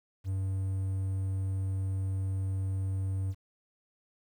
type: tone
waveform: triangle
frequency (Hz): 95.6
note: G2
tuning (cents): -43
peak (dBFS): -27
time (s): 0.24-3.35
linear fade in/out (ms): 50
effects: 10-bit